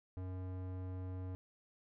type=tone with low-pass filter; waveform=square; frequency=92.5 Hz; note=F#2; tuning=in tune; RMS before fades=-43 dBFS; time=0.17-1.35 s; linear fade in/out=0 ms; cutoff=950 Hz; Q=0.51; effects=none